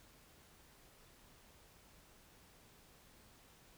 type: silence
effects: pink hiss -64 dBFS RMS until 3.77 s